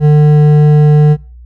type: tone with hard clipping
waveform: sine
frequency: 149.8 Hz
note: D3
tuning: 35 cents sharp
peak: -5 dBFS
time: 0-1.17 s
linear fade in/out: 50 ms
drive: 8 dB
effects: noise-tail reverb RT60 0.4 s tail -24 dB re dry + added 60 Hz sine -31 dBFS peak until 1.45 s